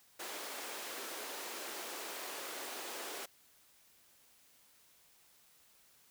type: high-pass noise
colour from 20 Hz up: pink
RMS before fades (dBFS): -44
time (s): 0.19-3.26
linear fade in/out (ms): 10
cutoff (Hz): 340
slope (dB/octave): 24
effects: white hiss -66 dBFS RMS until 6.1 s